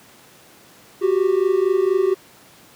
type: tone pair together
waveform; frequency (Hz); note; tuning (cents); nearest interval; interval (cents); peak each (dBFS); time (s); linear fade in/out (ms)
triangle; 367.8 / 392; F#4 / G4; -10 / 0; minor second; 110; -16; 1.01-2.15; 20
effects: pink hiss -48 dBFS RMS until 2.75 s + high-pass 150 Hz 12 dB/octave